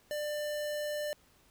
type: tone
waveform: square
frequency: 595 Hz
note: D5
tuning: 22 cents sharp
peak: -34 dBFS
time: 0.11-1.13 s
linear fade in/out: 0 ms
effects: pink hiss -65 dBFS RMS until 1.5 s